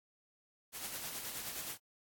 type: noise with tremolo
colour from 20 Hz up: white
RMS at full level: -41 dBFS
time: 0.72-1.78 s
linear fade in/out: 50 ms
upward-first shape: sine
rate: 9.5 Hz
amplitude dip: 40%
effects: AAC 64 kbps